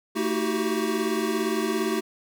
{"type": "tone cluster", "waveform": "square", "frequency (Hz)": [223.8, 319.2, 370, 387.4], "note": ["A3", "D#4", "F#4", "G4"], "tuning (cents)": [30, 44, 0, -20], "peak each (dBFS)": -30, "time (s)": [0.15, 2.01], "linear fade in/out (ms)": 20, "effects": []}